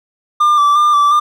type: tone with vibrato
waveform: triangle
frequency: 1181 Hz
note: D6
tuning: 9 cents sharp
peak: -6 dBFS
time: 0.4-1.2 s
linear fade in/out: 10 ms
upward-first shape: square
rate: 2.8 Hz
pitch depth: 27 cents each way
effects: none